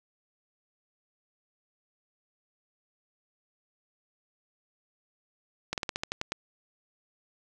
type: slowing click train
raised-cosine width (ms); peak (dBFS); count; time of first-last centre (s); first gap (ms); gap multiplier
0.2; -13; 9; 5.73-6.32; 48; 1.12
effects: none